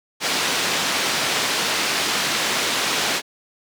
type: band-pass noise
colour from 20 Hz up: white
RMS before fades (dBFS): -22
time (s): 0.2-3.22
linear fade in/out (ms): 50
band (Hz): 170 to 4700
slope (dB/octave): 12
effects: none